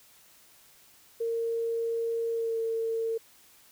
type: tone with pitch glide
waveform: sine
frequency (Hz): 460 to 452.9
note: A#4 to A#4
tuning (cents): -23 to -50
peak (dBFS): -27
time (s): 1.2-3.18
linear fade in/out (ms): 10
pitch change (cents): -27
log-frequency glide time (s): 2.31-2.59
effects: white hiss -58 dBFS RMS until 3.71 s